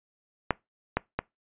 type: clicks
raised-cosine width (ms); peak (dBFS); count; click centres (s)
0.5; -7 / -9 / -12; 3; 0.507 / 0.97 / 1.19
effects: noise-tail reverb RT60 0.2 s tail -23 dB re dry + resampled to 8000 Hz